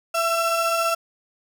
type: tone pair together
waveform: 35% pulse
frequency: 666.1 / 1347 Hz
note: E5 / E6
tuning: +18 / +37 cents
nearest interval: octave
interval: 1219 cents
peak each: -21 dBFS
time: 0.14-0.95 s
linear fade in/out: 10 ms
effects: none